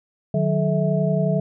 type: tone cluster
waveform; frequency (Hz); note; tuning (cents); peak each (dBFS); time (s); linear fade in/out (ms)
sine; 152.9 / 184.1 / 431 / 650; D#3 / F#3 / A4 / E5; -30 / -8 / -36 / -24; -21 / -22 / -27 / -24; 0.34-1.4; 5
effects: none